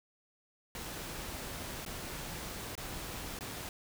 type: noise with dropouts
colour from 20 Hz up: pink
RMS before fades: -42 dBFS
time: 0.75-3.69 s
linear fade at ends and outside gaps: 1 ms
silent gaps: 1.851-1.862 / 2.753-2.777 / 3.389-3.408 s
effects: none